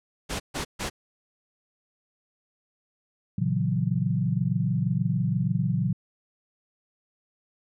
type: noise bursts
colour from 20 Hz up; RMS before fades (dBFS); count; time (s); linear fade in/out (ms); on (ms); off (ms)
pink; -30; 3; 0.29-0.9; 20; 110; 140
type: chord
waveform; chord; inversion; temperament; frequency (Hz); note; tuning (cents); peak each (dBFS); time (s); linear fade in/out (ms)
sine; F# dominant seventh; first; equal; 116.54 / 138.59 / 164.81 / 185; A#2 / C#3 / E3 / F#3; 0 / 0 / 0 / 0; -28; 3.38-5.93; 5
effects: low-pass 9000 Hz 12 dB/octave